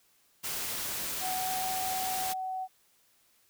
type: noise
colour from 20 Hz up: white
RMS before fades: -35 dBFS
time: 0.43-2.34 s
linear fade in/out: 20 ms
type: tone with pitch glide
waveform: sine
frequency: 745 to 751.5 Hz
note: F#5 to F#5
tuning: +12 to +27 cents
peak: -32 dBFS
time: 1.2-2.68 s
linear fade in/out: 50 ms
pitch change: +15 cents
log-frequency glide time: 1.36-1.54 s
effects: white hiss -67 dBFS RMS until 3.49 s